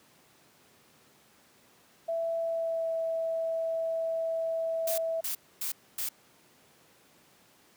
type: tone with pitch glide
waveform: sine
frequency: 663 to 655 Hz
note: E5 to E5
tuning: +10 to -11 cents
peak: -28 dBFS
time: 2.08-5.21 s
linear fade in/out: 10 ms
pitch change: -21 cents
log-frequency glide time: 2.4-2.93 s
type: noise bursts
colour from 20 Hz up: blue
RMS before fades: -33 dBFS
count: 4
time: 4.87-6.09 s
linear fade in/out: 5 ms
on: 110 ms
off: 260 ms
effects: pink hiss -61 dBFS RMS until 7.76 s + high-pass 150 Hz 12 dB/octave